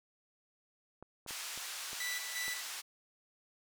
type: clicks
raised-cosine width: 1 ms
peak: -35 dBFS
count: 6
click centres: 1.026 / 1.263 / 1.308 / 1.576 / 1.931 / 2.481 s
type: band-pass noise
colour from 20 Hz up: white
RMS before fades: -43 dBFS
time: 1.27-2.82 s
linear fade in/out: 20 ms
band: 940 to 8100 Hz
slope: 12 dB/octave
type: tone with tremolo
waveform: sawtooth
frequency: 1975.5 Hz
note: B6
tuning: in tune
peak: -33 dBFS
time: 2-2.61 s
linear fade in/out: 5 ms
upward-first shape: square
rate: 2.8 Hz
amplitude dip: 60%
effects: none